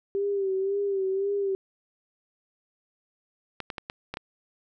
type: tone with vibrato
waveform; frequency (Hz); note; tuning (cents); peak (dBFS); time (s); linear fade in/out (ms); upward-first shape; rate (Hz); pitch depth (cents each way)
sine; 392; G4; 0; -24; 0.15-1.55; 0; sine; 1.9; 54
type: clicks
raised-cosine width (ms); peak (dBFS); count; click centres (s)
0.3; -17; 6; 3.603 / 3.702 / 3.782 / 3.899 / 4.14 / 4.171
effects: none